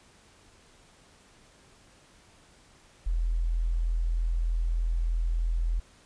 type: tone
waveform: sine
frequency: 41.61 Hz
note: E1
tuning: 17 cents sharp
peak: -24 dBFS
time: 3.06-5.8 s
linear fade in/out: 10 ms
effects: pink hiss -58 dBFS RMS until 6.05 s + resampled to 22050 Hz